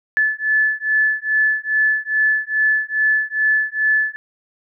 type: beating tone pair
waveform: sine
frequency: 1732 / 1734.4 Hz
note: A6 / A6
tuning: -28 / -25 cents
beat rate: 2.4 Hz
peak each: -18 dBFS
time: 0.17-4.16 s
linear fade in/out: 0 ms
effects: none